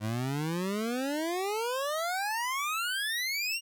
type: exponential sweep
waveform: 25% pulse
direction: up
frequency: 103.83 to 2850 Hz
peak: -26 dBFS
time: 0-3.61 s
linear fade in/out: 50 ms
effects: none